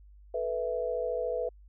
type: chord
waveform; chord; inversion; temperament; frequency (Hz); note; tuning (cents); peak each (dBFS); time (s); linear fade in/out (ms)
sine; A suspended second; none; equal; 440 / 493.9 / 659.3; A4 / B4 / E5; 0 / 0 / 0; -36 / -31 / -34; 0.34-1.49; 5
effects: added 50 Hz sine -51 dBFS peak until 1.68 s